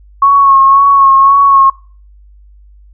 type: tone with vibrato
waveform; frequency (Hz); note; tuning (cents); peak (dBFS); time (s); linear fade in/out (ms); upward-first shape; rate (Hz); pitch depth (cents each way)
sine; 1100; C#6; -14; -3; 0.22-1.7; 5; sine; 1.9; 30
effects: noise-tail reverb RT60 0.4 s tail -21 dB re dry + added 50 Hz sine -37 dBFS peak until 2.93 s